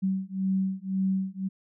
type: beating tone pair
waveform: sine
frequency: 189.9 / 191.8 Hz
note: F#3 / G3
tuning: +45 / -37 cents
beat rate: 1.9 Hz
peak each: -28 dBFS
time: 0.02-1.49 s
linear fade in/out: 20 ms
effects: none